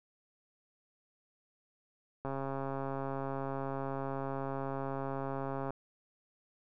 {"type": "click train", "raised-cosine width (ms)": 1, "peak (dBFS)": -24, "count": 471, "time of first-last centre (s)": [2.25, 5.706], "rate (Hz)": 136, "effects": []}